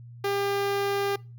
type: tone with notch filter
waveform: sawtooth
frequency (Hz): 400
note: G4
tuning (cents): +35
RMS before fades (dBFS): -27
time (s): 0.24-1.16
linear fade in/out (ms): 5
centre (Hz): 8100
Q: 1.1
effects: noise-tail reverb RT60 0.3 s tail -23 dB re dry + added 119 Hz sine -42 dBFS peak until 1.38 s